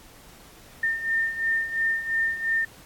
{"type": "beating tone pair", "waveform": "sine", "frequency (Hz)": [1809, 1811.9], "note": ["A6", "A#6"], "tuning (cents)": [48, -50], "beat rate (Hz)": 2.9, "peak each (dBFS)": [-29, -24], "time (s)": [0.83, 2.65], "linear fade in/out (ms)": 5, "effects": ["pink hiss -50 dBFS RMS until 2.85 s", "AAC 64 kbps"]}